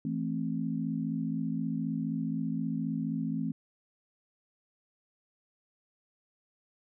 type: chord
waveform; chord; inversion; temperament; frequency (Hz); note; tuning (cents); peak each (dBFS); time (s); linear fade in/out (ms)
sine; A minor; second; just; 165 / 220 / 264; E3 / A3 / C4; +2 / 0 / +16; -34; 0.05-3.52; 2
effects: none